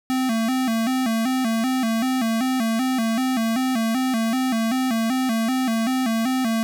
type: tone with vibrato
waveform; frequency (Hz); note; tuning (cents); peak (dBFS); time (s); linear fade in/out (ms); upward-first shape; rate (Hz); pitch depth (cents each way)
square; 241.5; B3; -39; -20; 0.1-6.63; 0; square; 2.6; 120
effects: none